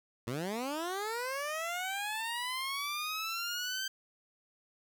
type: linear sweep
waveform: 15% pulse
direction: up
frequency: 109.8 to 1568 Hz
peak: -28 dBFS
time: 0.27-3.88 s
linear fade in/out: 5 ms
effects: none